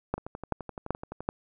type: two click trains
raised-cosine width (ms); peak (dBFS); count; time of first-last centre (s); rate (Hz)
1; -13 / -23; 4 / 13; 0.14-1.289 / 0.18-1.206; 2.61 / 11.7
effects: none